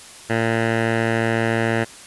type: tone with low-pass filter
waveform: 10% pulse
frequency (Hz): 113.9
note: A#2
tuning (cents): -40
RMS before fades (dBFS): -20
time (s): 0.29-1.85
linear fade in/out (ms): 20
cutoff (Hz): 2100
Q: 2.3
effects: white hiss -41 dBFS RMS until 2.06 s + resampled to 24000 Hz